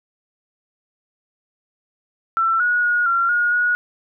sine tone with pitch steps, 1341 / 1455 / 1444 / 1374 / 1437 / 1454 Hz, E6 / F#6 / F#6 / F6 / F6 / F#6, +29 / -29 / -43 / -29 / +49 / -31 cents, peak -15 dBFS, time 2.37-3.75 s, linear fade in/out 0 ms, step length 230 ms, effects none

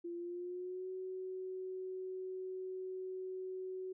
sine tone with pitch glide, 344.4 to 373.4 Hz, F4 to F#4, -24 to +16 cents, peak -40 dBFS, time 0.04-3.93 s, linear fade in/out 10 ms, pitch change +140 cents, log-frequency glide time 0.15-0.89 s, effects none

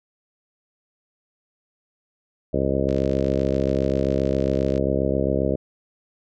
harmonic tone, 67.5 Hz, C#2, 45 cents flat, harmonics 1 / 2 / 3 / 4 / 5 / 6 / 7 / 8 / 9, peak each -28 / -28 / -28 / -28 / -28 / -28 / -28 / -28 / -28 dBFS, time 2.53-5.56 s, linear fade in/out 10 ms
click train, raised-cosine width 0.2 ms, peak -23 dBFS, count 102, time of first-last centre 2.89-4.778 s, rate 53.5 Hz
effects none

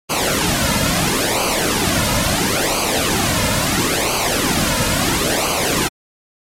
pink noise with flanger, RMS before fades -17 dBFS, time 0.09-5.89 s, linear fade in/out 20 ms, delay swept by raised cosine 0.55 to 2.65 ms, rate 0.74 Hz, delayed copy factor -0.75, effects low-pass 12000 Hz 12 dB/octave + MP3 64 kbps

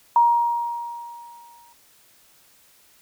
sine tone with exponential decay, 944 Hz, A#5, 22 cents sharp, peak -11 dBFS, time 0.16-1.73 s, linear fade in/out 2 ms, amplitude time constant 340 ms, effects white hiss -56 dBFS RMS until 3.01 s

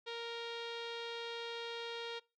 sawtooth tone with low-pass filter, 466.2 Hz, A#4, in tune, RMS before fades -43 dBFS, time 0.06-2.2 s, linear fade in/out 20 ms, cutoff 3700 Hz, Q 4, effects noise-tail reverb RT60 0.3 s tail -24 dB re dry

